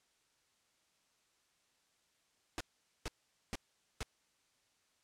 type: noise bursts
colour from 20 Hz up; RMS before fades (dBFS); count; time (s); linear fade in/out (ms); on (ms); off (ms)
pink; -39; 4; 2.58-4.03; 0; 25; 450
effects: white hiss -75 dBFS RMS until 5.03 s + low-pass 8000 Hz 12 dB/octave